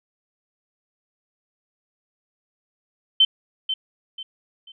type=tone with echo; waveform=sine; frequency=3087 Hz; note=G7; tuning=27 cents flat; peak=-11 dBFS; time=3.2-3.25 s; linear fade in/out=5 ms; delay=490 ms; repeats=3; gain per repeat=-10 dB; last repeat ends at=4.72 s; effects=none